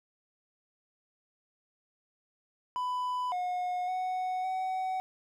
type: tone with pitch steps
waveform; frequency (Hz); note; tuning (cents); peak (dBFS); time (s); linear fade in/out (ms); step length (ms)
triangle; 997 / 723 / 740 / 751; B5 / F#5 / F#5 / F#5; +16 / -40 / 0 / +26; -28; 2.76-5; 0; 560
effects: none